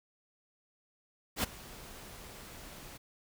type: noise with ADSR envelope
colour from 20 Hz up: pink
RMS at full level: -29 dBFS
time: 1.36-2.98 s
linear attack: 74 ms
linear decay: 16 ms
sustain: -20 dB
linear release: 16 ms
effects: none